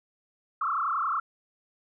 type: tone with frequency modulation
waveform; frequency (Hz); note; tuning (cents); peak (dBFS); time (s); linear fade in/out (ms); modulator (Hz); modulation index
sine; 1231; D#6; -19; -25; 0.61-1.2; 5; 30.9; 4.8
effects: none